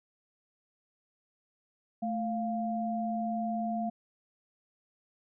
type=tone pair together; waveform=sine; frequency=219.9 / 698 Hz; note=A3 / F5; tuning=-1 / -1 cents; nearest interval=octave + minor sixth; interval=2000 cents; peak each=-32 / -33 dBFS; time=2.02-3.9 s; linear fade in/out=10 ms; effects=none